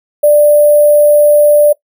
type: tone with sample-and-hold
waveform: sine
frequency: 592 Hz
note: D5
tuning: 14 cents sharp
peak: -3 dBFS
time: 0.23-1.73 s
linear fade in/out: 10 ms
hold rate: 11025 Hz
effects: noise-tail reverb RT60 0.1 s tail -21 dB re dry